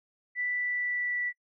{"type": "tone with pitch glide", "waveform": "sine", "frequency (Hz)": [1975.5, 1960.7], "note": ["B6", "B6"], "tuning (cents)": [0, -13], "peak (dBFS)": -28, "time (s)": [0.35, 1.33], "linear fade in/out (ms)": 50, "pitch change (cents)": -13, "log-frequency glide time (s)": [0.51, 1.2], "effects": ["noise-tail reverb RT60 0.1 s tail -25 dB re dry"]}